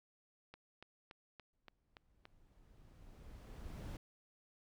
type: click train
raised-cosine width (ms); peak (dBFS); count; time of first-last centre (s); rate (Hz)
0.3; -37; 7; 0.54-2.254; 3.5
type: noise with exponential growth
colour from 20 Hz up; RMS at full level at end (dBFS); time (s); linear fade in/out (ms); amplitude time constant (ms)
brown; -43; 1.53-3.97; 5; 530
effects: none